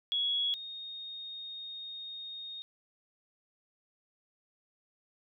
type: tone pair in turn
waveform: sine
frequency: 3347 / 3708 Hz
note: G#7 / A#7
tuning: +13 / -10 cents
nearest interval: major second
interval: 177 cents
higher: second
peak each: -28 / -40 dBFS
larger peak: first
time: 0.12-0.54 / 0.54-2.62 s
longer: second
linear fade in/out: 0 ms
effects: none